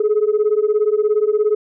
sine beating tone pair, 415.3 / 432.3 Hz, G#4 / A4, 0 / -31 cents, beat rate 17 Hz, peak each -15 dBFS, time 0-1.55 s, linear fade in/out 5 ms, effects tanh soft clip ceiling -9 dBFS

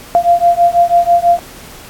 sine beating tone pair, 690 / 696.1 Hz, F5 / F5, -21 / -6 cents, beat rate 6.1 Hz, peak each -10 dBFS, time 0.15-1.39 s, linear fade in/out 0 ms, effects pink hiss -35 dBFS RMS until 1.89 s + AAC 64 kbps

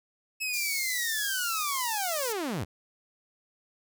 sawtooth linear sweep, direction down, 2600 to 70 Hz, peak -26 dBFS, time 0.4-2.65 s, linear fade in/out 20 ms
pink high-pass noise, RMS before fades -35 dBFS, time 0.53-2.33 s, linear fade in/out 10 ms, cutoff 4600 Hz, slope 48 dB/octave
effects none

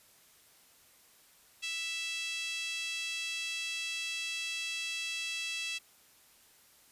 5% pulse tone with high-pass filter, 660 Hz, E5, 2 cents sharp, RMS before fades -37 dBFS, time 1.62-5.79 s, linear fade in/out 20 ms, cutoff 2700 Hz, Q 4.4, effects white hiss -62 dBFS RMS until 6.91 s + resampled to 32000 Hz

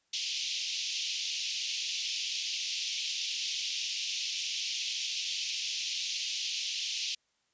pink band-pass noise, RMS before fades -35 dBFS, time 0.13-7.15 s, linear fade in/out 5 ms, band 2600 to 6400 Hz, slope 48 dB/octave, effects white hiss -75 dBFS RMS until 7.53 s + resampled to 16000 Hz

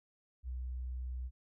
sine tone, 62.7 Hz, B1, 27 cents sharp, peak -37 dBFS, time 0.43-1.31 s, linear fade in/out 50 ms, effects none

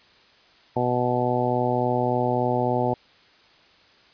harmonic tone, 123.47 Hz, B2, in tune, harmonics 1 / 2 / 3 / 4 / 5 / 6 / 7, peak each -28 / -28 / -28 / -28 / -28 / -28 / -28 dBFS, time 0.76-2.94 s, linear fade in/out 5 ms, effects white hiss -55 dBFS RMS until 4.13 s + resampled to 11025 Hz

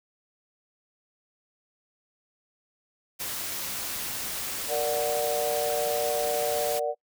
white noise, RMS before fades -33 dBFS, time 3.19-6.8 s, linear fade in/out 20 ms
sine chord, Bb augmented, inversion none, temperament equal, 466.2 / 587.3 / 740 Hz, Bb4 / D5 / F#5, 0 / 0 / 0 cents, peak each -30 / -28 / -31 dBFS, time 4.68-6.95 s, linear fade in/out 50 ms
effects noise-tail reverb RT60 0.1 s tail -26 dB re dry

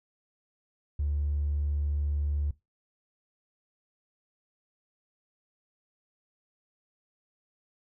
sine tone with hard clipping, 73.1 Hz, D2, 7 cents flat, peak -27 dBFS, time 0.99-2.51 s, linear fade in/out 5 ms, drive 1 dB, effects noise-tail reverb RT60 0.2 s tail -19 dB re dry

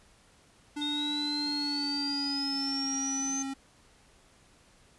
square tone with pitch glide, 293.7 to 270.9 Hz, D4 to C#4, 0 to -40 cents, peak -34 dBFS, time 0.76-3.54 s, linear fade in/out 10 ms, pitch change -140 cents, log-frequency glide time 1.38-2.96 s
sine exponential sweep, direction up, 3666 to 6272 Hz, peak -31 dBFS, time 0.81-3.43 s, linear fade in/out 10 ms
effects pink hiss -61 dBFS RMS until 4.98 s + resampled to 24000 Hz

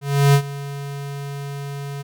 square tone with ADSR envelope, 141 Hz, C#3, 30 cents sharp, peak -10 dBFS, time 0.01-2.03 s, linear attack 330 ms, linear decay 77 ms, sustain -18 dB, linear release 19 ms, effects none

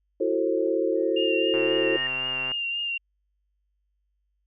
sine chord, F# half-diminished seventh, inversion third, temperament just, 333 / 370 / 444 / 532.8 Hz, E4 / F#4 / A4 / C5, +18 / 0 / +16 / +31 cents, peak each -27 dBFS, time 0.2-1.97 s, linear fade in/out 10 ms
sine tone with exponential growth, 1846 Hz, A#6, 17 cents flat, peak -27 dBFS, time 0.96-2.07 s, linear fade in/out 1 ms, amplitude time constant 240 ms
sine tone with vibrato, 2794 Hz, F7, in tune, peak -26 dBFS, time 1.16-2.98 s, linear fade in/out 10 ms, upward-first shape triangle, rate 3.8 Hz, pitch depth 31 cents each way
click train, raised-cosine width 0.5 ms, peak -22 dBFS, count 128, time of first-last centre 1.54-2.517 s, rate 130 Hz
effects added 50 Hz sine -70 dBFS peak until 4.46 s

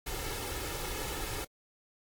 pink noise with comb filter, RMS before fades -37 dBFS, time 0.06-1.45 s, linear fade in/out 10 ms, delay 2.3 ms, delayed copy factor +0.6, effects AAC 64 kbps

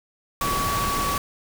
sine tone in noise, 1133 Hz, C#6, 37 cents sharp, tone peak -24 dBFS, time 0.41-1.18 s, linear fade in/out 2 ms, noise pink, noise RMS -27 dBFS, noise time 0.41-1.18 s, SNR 0 dB, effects none

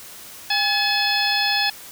harmonic tone with a mistuned harmonic, 856 Hz, A5, 48 cents flat, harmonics 1 / 2 / 3 / 4 / 5 / 6, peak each -25 / -25 / -25 / -25 / -25 / -25 dBFS, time 0.5-1.7 s, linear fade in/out 5 ms, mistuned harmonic 1, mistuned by -100 cents, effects white hiss -40 dBFS RMS until 1.91 s

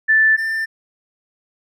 sine / triangle tone pair in turn, 1760 / 1785.6 Hz, A6 / A6, 0 / +25 cents, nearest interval unison, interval 25 cents, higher second, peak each -10 / -17 dBFS, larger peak first, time 0.08-0.37 / 0.37-0.66 s, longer neither, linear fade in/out 20 ms, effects none

